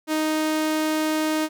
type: tone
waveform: sawtooth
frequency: 311.1 Hz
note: D#4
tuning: in tune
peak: -17 dBFS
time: 0.07-1.49 s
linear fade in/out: 50 ms
effects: none